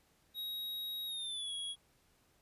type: tone with pitch glide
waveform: square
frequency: 3800 to 3327 Hz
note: A#7 to G#7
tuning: +33 to +2 cents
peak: -39 dBFS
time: 0.34-1.76 s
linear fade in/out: 50 ms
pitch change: -231 cents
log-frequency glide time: 1.06-1.53 s
effects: pink hiss -71 dBFS RMS until 2.41 s + resampled to 32000 Hz